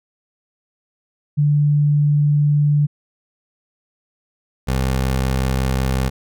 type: tone pair in turn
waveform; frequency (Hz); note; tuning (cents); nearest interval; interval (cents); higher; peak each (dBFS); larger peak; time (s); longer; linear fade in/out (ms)
sine / 20% pulse; 146.83 / 65.41; D3 / C2; 0 / 0; octave + major second; 1400; first; -12; neither; 1.37-2.87 / 4.67-6.1; first; 20
effects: none